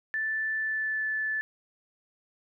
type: tone with pitch glide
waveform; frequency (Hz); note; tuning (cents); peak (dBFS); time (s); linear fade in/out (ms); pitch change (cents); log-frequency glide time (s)
sine; 1759 to 1743.8; A6 to A6; -1 to -16; -27; 0.14-1.41; 0; -15; 0.56-1.06
effects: none